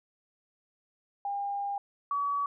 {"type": "tone pair in turn", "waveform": "sine", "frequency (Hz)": [804, 1137], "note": ["G5", "C#6"], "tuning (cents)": [44, 44], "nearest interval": "tritone", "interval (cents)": 600, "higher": "second", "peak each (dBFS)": [-30, -27], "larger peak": "second", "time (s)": [[1.25, 1.78], [2.11, 2.46]], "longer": "first", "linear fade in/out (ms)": 2, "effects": []}